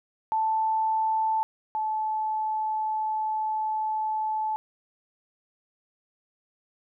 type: tone pair in turn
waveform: sine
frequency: 880 / 867.4 Hz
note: A5 / A5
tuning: 0 / -25 cents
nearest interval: unison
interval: 25 cents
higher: first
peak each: -22 / -25 dBFS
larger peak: first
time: 0.32-1.43 / 1.75-4.56 s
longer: second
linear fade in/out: 0 ms
effects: none